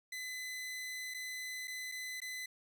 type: tone with dropouts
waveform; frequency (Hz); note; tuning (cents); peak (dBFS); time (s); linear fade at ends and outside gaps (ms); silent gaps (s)
sawtooth; 2016; B6; +35; -37; 0.12-2.46; 5; 1.14-1.144 / 1.674-1.678 / 1.917-1.92 / 2.203-2.217
effects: none